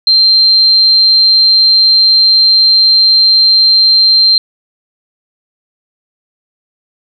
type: tone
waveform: sine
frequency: 4152 Hz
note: C8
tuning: 14 cents flat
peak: -4 dBFS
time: 0.07-4.38 s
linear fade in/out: 2 ms
effects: none